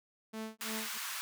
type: tone with tremolo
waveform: sawtooth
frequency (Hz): 220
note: A3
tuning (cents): 0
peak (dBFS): -34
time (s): 0.33-0.98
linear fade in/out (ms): 10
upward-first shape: sine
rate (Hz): 3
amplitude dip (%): 100
type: high-pass noise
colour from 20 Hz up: pink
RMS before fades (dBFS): -40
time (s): 0.61-1.21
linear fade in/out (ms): 0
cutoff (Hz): 1100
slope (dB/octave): 24
effects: none